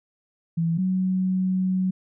sine tone pair in turn, 166 / 186.33 Hz, E3 / F#3, +12 / +12 cents, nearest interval major second, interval 200 cents, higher second, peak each -20 dBFS, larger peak neither, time 0.57-0.78 / 0.78-1.91 s, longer second, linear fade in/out 10 ms, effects none

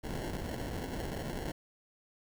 pink noise with sample-and-hold, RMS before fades -38 dBFS, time 0.03-1.52 s, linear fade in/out 10 ms, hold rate 1225 Hz, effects none

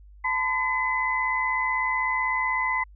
sine tone cluster, 882 / 1018 / 2023 Hz, A5 / C6 / B6, +4 / -48 / +41 cents, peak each -31 / -27 / -25 dBFS, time 0.24-2.84 s, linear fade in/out 10 ms, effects added 50 Hz sine -46 dBFS peak until 2.95 s

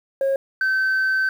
sine tone pair in turn, 543 / 1540.3 Hz, C#5 / G6, -36 / -31 cents, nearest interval octave + tritone, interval 1805 cents, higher second, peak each -15 dBFS, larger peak neither, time 0.21-0.36 / 0.61-1.29 s, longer second, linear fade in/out 2 ms, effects tanh soft clip ceiling -16 dBFS + 8-bit

